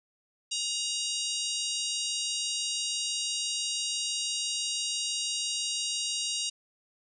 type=harmonic tone with a mistuned harmonic; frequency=946 Hz; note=A#5; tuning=25 cents sharp; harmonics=3 / 4 / 5 / 6 / 7 / 8 / 9; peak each=-35 / -36 / -37 / -38 / -38 / -39 / -40 dBFS; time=0.51-6.5 s; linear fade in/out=10 ms; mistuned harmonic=9; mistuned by=+68 cents; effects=none